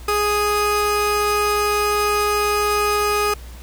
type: tone pair together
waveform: 35% pulse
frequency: 415.3 / 1244.5 Hz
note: G#4 / D#6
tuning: 0 / 0 cents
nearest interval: octave + perfect fifth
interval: 1900 cents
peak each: -18 dBFS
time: 0.08-3.34 s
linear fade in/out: 5 ms
effects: added 60 Hz sine -34 dBFS peak until 3.62 s + pink hiss -44 dBFS RMS until 3.62 s